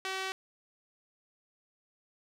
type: tone with band-pass filter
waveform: sawtooth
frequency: 380.9 Hz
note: G4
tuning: 50 cents flat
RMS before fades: -36 dBFS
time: 0.05-0.32 s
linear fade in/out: 0 ms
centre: 2700 Hz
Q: 0.72
effects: none